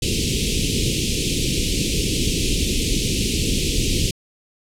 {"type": "band-stop noise", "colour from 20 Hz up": "pink", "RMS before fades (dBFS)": -20, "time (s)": [0.02, 4.11], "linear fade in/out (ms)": 5, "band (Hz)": [450, 2500], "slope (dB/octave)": 48, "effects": ["low-pass 9000 Hz 12 dB/octave"]}